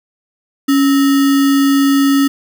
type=tone with sample-and-hold; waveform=sine; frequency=277.2 Hz; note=C#4; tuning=in tune; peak=-8 dBFS; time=0.68-2.28 s; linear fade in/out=10 ms; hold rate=1575 Hz; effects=none